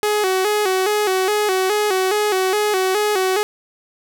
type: tone with vibrato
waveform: sawtooth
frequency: 397.1 Hz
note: G4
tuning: 22 cents sharp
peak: -12 dBFS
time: 0.03-3.43 s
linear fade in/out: 0 ms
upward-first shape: square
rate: 2.4 Hz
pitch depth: 97 cents each way
effects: none